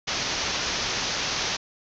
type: low-pass noise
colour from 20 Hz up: white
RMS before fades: -28 dBFS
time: 0.07-1.57 s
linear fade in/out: 10 ms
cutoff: 6400 Hz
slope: 96 dB/octave
effects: none